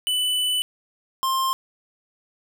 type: tone pair in turn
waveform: square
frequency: 2988 / 1056.4 Hz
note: F#7 / C6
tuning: +16 / +16 cents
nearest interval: octave + tritone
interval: 1800 cents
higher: first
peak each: -21 dBFS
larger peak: neither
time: 0.07-0.62 / 1.23-1.53 s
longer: first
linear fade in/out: 0 ms
effects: none